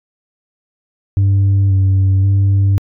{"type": "tone with vibrato", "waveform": "sine", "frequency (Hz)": 97.2, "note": "G2", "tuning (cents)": -14, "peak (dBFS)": -6, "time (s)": [1.17, 2.78], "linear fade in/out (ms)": 0, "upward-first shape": "square", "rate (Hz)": 0.94, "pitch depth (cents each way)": 21, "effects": ["tanh soft clip ceiling -8 dBFS"]}